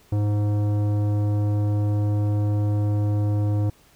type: tone with tanh clipping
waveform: sine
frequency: 103.83 Hz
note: G#2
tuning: in tune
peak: -21 dBFS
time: 0.12-3.7 s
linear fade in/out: 5 ms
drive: 14 dB
effects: pink hiss -56 dBFS RMS until 3.95 s